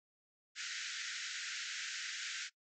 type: band-pass noise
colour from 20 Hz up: pink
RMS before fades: -43 dBFS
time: 0.55-2.5 s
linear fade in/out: 50 ms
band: 1400 to 7400 Hz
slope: 96 dB/octave
effects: noise-tail reverb RT60 0.1 s tail -19 dB re dry